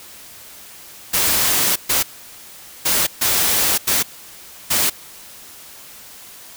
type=noise bursts at uneven times; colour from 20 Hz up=white; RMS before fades=-17 dBFS; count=6; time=1.13-1.76 / 1.89-2.03 / 2.85-3.07 / 3.21-3.78 / 3.87-4.03 / 4.7-4.9 s; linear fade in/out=10 ms; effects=white hiss -40 dBFS RMS until 6.56 s